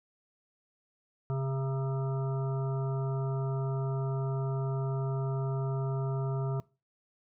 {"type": "harmonic tone with a mistuned harmonic", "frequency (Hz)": 134.4, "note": "C3", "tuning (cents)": 47, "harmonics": [1, 3, 5, 7, 9, 10], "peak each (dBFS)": [-29, -39, -43, -46, -48, -49], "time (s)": [1.3, 6.6], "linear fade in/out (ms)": 0, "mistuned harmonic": 10, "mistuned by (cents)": -30, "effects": ["noise-tail reverb RT60 0.3 s tail -22 dB re dry"]}